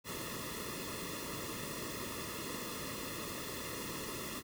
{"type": "noise with comb filter", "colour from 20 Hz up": "pink", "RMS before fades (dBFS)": -42, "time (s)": [0.04, 4.43], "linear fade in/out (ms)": 50, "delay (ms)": 1.3, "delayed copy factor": -0.95, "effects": []}